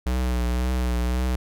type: tone with vibrato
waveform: square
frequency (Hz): 61.74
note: B1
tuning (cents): 0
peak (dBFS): -22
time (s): 0.06-1.36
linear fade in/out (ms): 5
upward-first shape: triangle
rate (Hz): 1.9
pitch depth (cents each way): 50
effects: none